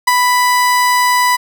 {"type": "tone with ADSR envelope", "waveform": "30% pulse", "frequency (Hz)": 990, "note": "B5", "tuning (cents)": 4, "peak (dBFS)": -3, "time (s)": [0.07, 1.37], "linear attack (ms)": 9, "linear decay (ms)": 21, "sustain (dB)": -4, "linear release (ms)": 19, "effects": []}